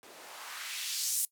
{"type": "noise with band-pass filter sweep", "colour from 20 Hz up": "blue", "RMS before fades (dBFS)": -37, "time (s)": [0.03, 1.25], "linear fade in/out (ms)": 0, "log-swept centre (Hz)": [310, 9800], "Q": 1.3, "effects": ["noise-tail reverb RT60 0.1 s tail -21 dB re dry"]}